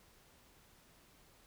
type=silence; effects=pink hiss -65 dBFS RMS until 1.46 s

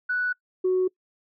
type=tone pair in turn; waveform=sine; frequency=1480 / 370 Hz; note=F#6 / F#4; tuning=0 / 0 cents; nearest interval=2 octaves; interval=2400 cents; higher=first; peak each=-22 / -18 dBFS; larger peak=second; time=0.09-0.33 / 0.64-0.88 s; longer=neither; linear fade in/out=10 ms; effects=noise-tail reverb RT60 0.1 s tail -24 dB re dry + tanh soft clip ceiling -16 dBFS

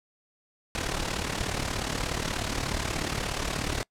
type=noise with amplitude modulation; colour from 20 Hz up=pink; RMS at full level=-27 dBFS; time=0.75-3.83 s; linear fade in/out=0 ms; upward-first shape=sine; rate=36.7 Hz; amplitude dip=70%; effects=noise-tail reverb RT60 0.1 s tail -25 dB re dry + low-pass 8000 Hz 12 dB/octave

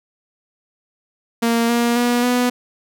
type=tone with pitch steps; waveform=sawtooth; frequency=232.1 / 236.8 / 241.7 / 246.6 Hz; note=A#3 / A#3 / B3 / B3; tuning=-7 / +27 / -37 / -2 cents; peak=-11 dBFS; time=1.42-2.5 s; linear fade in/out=10 ms; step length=270 ms; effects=none

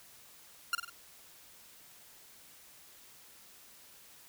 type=tone with echo; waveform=sawtooth; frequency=1396.9 Hz; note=F6; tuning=in tune; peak=-24 dBFS; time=0.73-0.75 s; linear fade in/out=2 ms; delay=49 ms; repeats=3; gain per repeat=-6 dB; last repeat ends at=0.897 s; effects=white hiss -57 dBFS RMS until 4.28 s

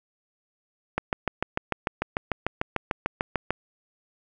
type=click train; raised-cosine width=0.5 ms; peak=-9 dBFS; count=18; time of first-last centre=0.98-3.506 s; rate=6.73 Hz; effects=none

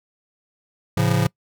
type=chord; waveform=square; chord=A augmented; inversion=none; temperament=just; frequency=110 / 137.5 / 171.88 Hz; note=A2 / C#3 / E#3; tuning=0 / -14 / -27 cents; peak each=-22 dBFS; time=0.97-1.27 s; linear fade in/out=5 ms; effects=noise-tail reverb RT60 0.1 s tail -24 dB re dry

